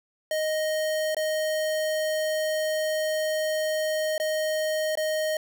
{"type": "tone with dropouts", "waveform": "square", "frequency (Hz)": 622.3, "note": "D#5", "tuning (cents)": 0, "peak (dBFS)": -25, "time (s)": [0.31, 5.37], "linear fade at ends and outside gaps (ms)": 2, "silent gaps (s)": [[1.147, 1.167], [4.18, 4.199], [4.954, 4.973]], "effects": []}